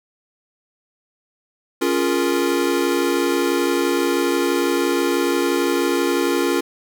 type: chord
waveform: square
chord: Bb minor seventh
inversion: first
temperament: equal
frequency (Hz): 277.2 / 349.2 / 415.3 / 466.2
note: Db4 / F4 / Ab4 / Bb4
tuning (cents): 0 / 0 / 0 / 0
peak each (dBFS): -23 / -21 / -27 / -25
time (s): 1.81-6.61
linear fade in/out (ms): 10
effects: none